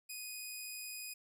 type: tone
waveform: 10% pulse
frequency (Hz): 2489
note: D#7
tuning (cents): 0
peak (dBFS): -34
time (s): 0.09-1.14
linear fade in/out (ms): 10
effects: none